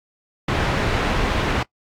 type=low-pass noise; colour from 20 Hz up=pink; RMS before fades=-21 dBFS; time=0.48-1.63 s; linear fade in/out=5 ms; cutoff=2800 Hz; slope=12 dB/octave; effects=noise-tail reverb RT60 0.1 s tail -23 dB re dry + AAC 64 kbps